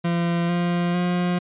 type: tone with pitch steps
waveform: 40% pulse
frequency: 171.1 / 174.29 / 177.54 Hz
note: F3 / F3 / F3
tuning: -35 / -3 / +29 cents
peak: -19 dBFS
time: 0.04-1.39 s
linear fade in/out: 10 ms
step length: 450 ms
effects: resampled to 8000 Hz